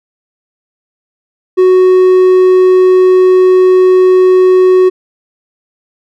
triangle tone with hard clipping, 370 Hz, F#4, in tune, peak -4 dBFS, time 1.57-4.9 s, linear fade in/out 20 ms, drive 6 dB, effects none

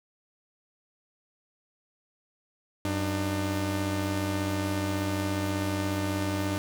sawtooth tone pair together, 94.7 / 300.7 Hz, F#2 / D4, +41 / +41 cents, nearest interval octave + minor sixth, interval 2000 cents, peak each -26 dBFS, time 2.85-6.58 s, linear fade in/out 0 ms, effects none

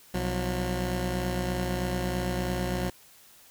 15% pulse tone pair together, 63.14 / 180.5 Hz, B1 / F#3, +39 / -43 cents, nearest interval octave + tritone, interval 1818 cents, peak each -24 dBFS, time 0.14-2.9 s, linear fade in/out 5 ms, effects white hiss -55 dBFS RMS until 3.5 s

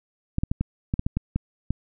clicks, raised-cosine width 5 ms, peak -11 dBFS, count 10, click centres 0.384 / 0.435 / 0.515 / 0.61 / 0.939 / 0.994 / 1.065 / 1.17 / 1.36 / 1.706 s, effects none

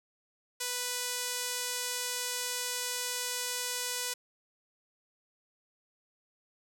sawtooth tone with band-pass filter, 493.9 Hz, B4, in tune, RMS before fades -35 dBFS, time 0.6-4.14 s, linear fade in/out 10 ms, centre 8200 Hz, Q 0.81, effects none

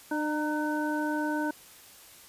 harmonic tone with a mistuned harmonic, 301.3 Hz, D4, 44 cents sharp, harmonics 1 / 2 / 3 / 5, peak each -29 / -36 / -34 / -35 dBFS, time 0.11-1.51 s, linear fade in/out 5 ms, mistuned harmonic 3, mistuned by +37 cents, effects white hiss -52 dBFS RMS until 2.28 s + resampled to 32000 Hz

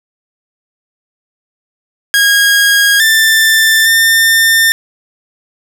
sawtooth tone with pitch steps, 1636 / 1777 / 1800 Hz, G#6 / A6 / A6, -26 / +17 / +39 cents, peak -3 dBFS, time 2.14-4.72 s, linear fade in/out 0 ms, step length 860 ms, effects none

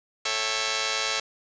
5% pulse chord, A dominant seventh, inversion none, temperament just, 440 / 550 / 660 / 792 Hz, A4 / C#5 / E5 / G5, 0 / -14 / +2 / +18 cents, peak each -20 / -19 / -21 / -23 dBFS, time 0.25-1.2 s, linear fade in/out 5 ms, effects resampled to 16000 Hz + 7-bit

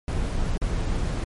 brown noise with dropouts, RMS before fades -25 dBFS, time 0.08-1.24 s, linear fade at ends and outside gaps 1 ms, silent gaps 0.575-0.617 s, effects MP3 48 kbps

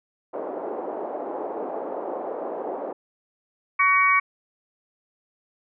white band-pass noise, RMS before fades -31 dBFS, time 0.33-2.93 s, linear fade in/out 10 ms, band 320 to 740 Hz, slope 24 dB/octave
harmonic tone, 375.6 Hz, F#4, 26 cents sharp, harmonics 3 / 4 / 5 / 6, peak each -19 / -31 / -27 / -19 dBFS, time 3.79-4.2 s, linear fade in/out 10 ms
effects none

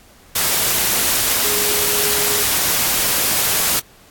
sine tone in noise, 415.3 Hz, G#4, in tune, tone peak -27 dBFS, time 1.44-2.44 s, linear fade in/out 10 ms, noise white, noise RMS -17 dBFS, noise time 0.35-3.8 s, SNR -13 dB, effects pink hiss -48 dBFS RMS until 4.1 s + AAC 64 kbps

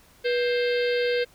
harmonic tone with a mistuned harmonic, 527 Hz, C5, 12 cents sharp, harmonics 1 / 3 / 4 / 5 / 6 / 7 / 8 / 9, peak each -22 / -32 / -34 / -36 / -38 / -39 / -40 / -41 dBFS, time 0.24-1.25 s, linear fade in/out 20 ms, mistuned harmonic 1, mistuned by -140 cents, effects pink hiss -56 dBFS RMS until 1.34 s

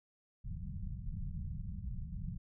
pink low-pass noise, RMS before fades -41 dBFS, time 0.44-2.38 s, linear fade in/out 10 ms, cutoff 200 Hz, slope 96 dB/octave, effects none

